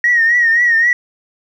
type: tone with vibrato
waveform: sine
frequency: 1878 Hz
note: A#6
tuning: 12 cents sharp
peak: -8 dBFS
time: 0.04-0.93 s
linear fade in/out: 2 ms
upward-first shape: triangle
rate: 3.8 Hz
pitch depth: 81 cents each way
effects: tanh soft clip ceiling -4 dBFS + 8-bit